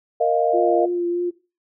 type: chord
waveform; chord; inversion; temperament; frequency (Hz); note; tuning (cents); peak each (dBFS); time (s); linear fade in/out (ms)
sine; Bb suspended fourth; none; just; 466.2 / 621.6 / 699.2; Bb4 / Eb5 / F5; 0 / -2 / +2; -20; 0.2-0.86; 10
type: tone with vibrato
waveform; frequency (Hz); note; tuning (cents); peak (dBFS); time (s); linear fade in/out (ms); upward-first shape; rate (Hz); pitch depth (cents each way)
sine; 349.2; F4; 0; -19; 0.53-1.31; 20; triangle; 3.2; 20
effects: noise-tail reverb RT60 0.3 s tail -17 dB re dry